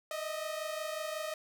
sawtooth tone pair together, 614.5 / 640 Hz, D#5 / D#5, -22 / +49 cents, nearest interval minor second, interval 71 cents, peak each -34 / -36 dBFS, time 0.11-1.34 s, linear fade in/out 2 ms, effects none

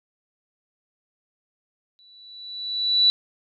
sine tone with exponential growth, 3951 Hz, B7, in tune, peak -12 dBFS, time 1.99-3.1 s, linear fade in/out 0 ms, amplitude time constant 240 ms, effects none

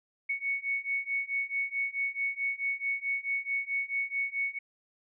sine beating tone pair, 2217 / 2221.6 Hz, C#7 / C#7, 0 / +3 cents, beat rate 4.6 Hz, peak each -33 / -32 dBFS, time 0.29-4.59 s, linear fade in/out 10 ms, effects none

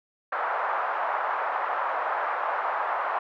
white band-pass noise, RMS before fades -28 dBFS, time 0.32-3.19 s, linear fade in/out 5 ms, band 650 to 1300 Hz, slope 24 dB/octave, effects none

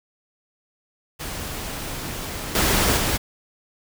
pink noise with level steps, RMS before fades -31 / -19 / -22 dBFS, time 1.19-3.18 s, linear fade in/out 20 ms, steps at 2.55 / 2.97 s, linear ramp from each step 2 ms, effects none

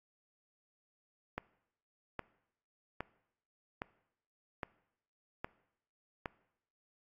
click train, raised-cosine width 0.5 ms, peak -22 dBFS, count 7, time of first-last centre 1.38-6.258 s, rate 1.23 Hz, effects noise-tail reverb RT60 0.8 s tail -21 dB re dry + AAC 32 kbps

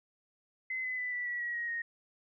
sine tone with pitch steps, 2046 / 2019 / 1992.4 / 1966.1 / 1940.1 / 1914.5 / 1889.2 / 1864.3 Hz, C7 / B6 / B6 / B6 / B6 / A#6 / A#6 / A#6, -39 / +38 / +15 / -8 / -31 / +46 / +23 / 0 cents, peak -33 dBFS, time 0.7-1.82 s, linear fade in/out 5 ms, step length 140 ms, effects none

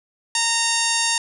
harmonic tone, 923 Hz, A#5, 17 cents flat, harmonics 1 / 2 / 3 / 4 / 5 / 6 / 7 / 8 / 10, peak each -27 / -27 / -27 / -27 / -27 / -27 / -27 / -27 / -27 dBFS, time 0.35-1.18 s, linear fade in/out 2 ms, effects 8-bit

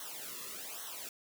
white noise with flanger, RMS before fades -44 dBFS, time 0-1.09 s, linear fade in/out 2 ms, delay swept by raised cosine 0.41 to 1.34 ms, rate 1.2 Hz, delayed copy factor -0.95, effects none

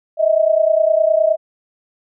sine tone pair together, 622.3 / 652 Hz, D#5 / E5, 0 / -19 cents, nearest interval minor second, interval 81 cents, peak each -14 dBFS, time 0.17-1.37 s, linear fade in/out 50 ms, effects none

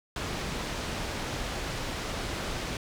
pink low-pass noise, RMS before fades -34 dBFS, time 0.16-2.77 s, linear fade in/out 2 ms, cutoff 6000 Hz, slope 12 dB/octave, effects none

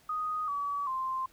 sine tone with pitch steps, 1244.5 / 1141.2 / 1046.5 Hz, D#6 / C#6 / C6, 0 / +50 / 0 cents, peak -30 dBFS, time 0.09-1.26 s, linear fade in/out 5 ms, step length 390 ms, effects pink hiss -62 dBFS RMS until 1.32 s

